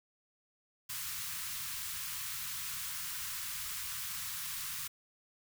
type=band-stop noise; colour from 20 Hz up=white; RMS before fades=-40 dBFS; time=0.89-4.88 s; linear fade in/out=10 ms; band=170 to 1000 Hz; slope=48 dB/octave; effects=none